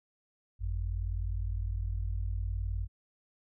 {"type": "tone pair together", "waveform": "sine", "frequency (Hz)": [50.62, 90.2], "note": ["G#1", "F#2"], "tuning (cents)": [-44, -44], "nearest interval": "minor seventh", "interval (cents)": 1000, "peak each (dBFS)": [-32, -35], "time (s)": [0.59, 2.88], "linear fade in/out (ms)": 50, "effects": []}